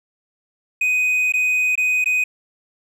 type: tone with dropouts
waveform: triangle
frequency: 2500 Hz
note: D#7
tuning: 8 cents sharp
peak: -14 dBFS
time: 0.81-2.24 s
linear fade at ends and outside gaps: 5 ms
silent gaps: 1.323-1.337 / 1.755-1.776 / 2.043-2.058 s
effects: none